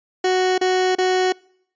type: tone bursts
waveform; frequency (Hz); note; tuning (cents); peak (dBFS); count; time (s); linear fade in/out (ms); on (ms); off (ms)
30% pulse; 370; F#4; 0; -13; 3; 0.24-1.324; 5; 340; 32
effects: noise-tail reverb RT60 0.7 s tail -26 dB re dry + resampled to 16000 Hz